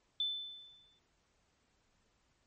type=tone with exponential decay; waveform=sine; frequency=3520 Hz; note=A7; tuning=in tune; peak=-30 dBFS; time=0.2-0.99 s; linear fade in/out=2 ms; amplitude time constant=170 ms; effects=pink hiss -75 dBFS RMS until 2.46 s + MP3 32 kbps